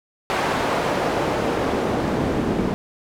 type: noise with band-pass filter sweep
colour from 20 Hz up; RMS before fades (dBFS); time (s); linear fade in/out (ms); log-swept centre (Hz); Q
pink; -22; 0.3-2.74; 0; 860 to 250; 0.75
effects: none